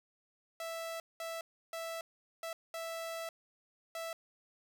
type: tone bursts at uneven times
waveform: sawtooth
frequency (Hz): 659.3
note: E5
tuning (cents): 0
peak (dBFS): -35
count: 6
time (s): 0.6-1 / 1.2-1.41 / 1.73-2.01 / 2.43-2.53 / 2.74-3.29 / 3.95-4.13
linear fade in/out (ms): 2
effects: none